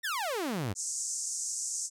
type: exponential sweep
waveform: sawtooth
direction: down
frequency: 1899 to 87.31 Hz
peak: -27 dBFS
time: 0.03-0.74 s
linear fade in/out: 20 ms
type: band-pass noise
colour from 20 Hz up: white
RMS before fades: -35 dBFS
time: 0.75-1.9 s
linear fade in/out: 50 ms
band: 5900 to 8300 Hz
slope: 48 dB/octave
effects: none